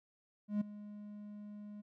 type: tone with ADSR envelope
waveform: triangle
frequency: 207.7 Hz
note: G#3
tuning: in tune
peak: -27 dBFS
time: 0.48-1.82 s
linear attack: 130 ms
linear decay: 8 ms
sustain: -17 dB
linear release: 19 ms
effects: none